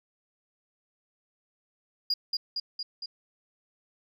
sine tone with echo, 4855 Hz, D#8, 43 cents flat, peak -22 dBFS, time 2.1-2.14 s, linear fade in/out 5 ms, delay 230 ms, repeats 4, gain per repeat -3 dB, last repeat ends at 3.06 s, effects tanh soft clip ceiling -21 dBFS

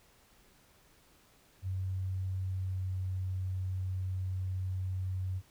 sine tone with pitch glide, 94 to 93.3 Hz, F#2 to F#2, +28 to +15 cents, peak -32 dBFS, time 1.62-5.42 s, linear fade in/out 50 ms, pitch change -13 cents, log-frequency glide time 2.45-2.88 s, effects pink hiss -64 dBFS RMS until 5.5 s

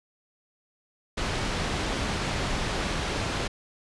pink low-pass noise, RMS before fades -29 dBFS, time 1.17-3.48 s, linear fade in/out 10 ms, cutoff 5100 Hz, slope 12 dB/octave, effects resampled to 24000 Hz

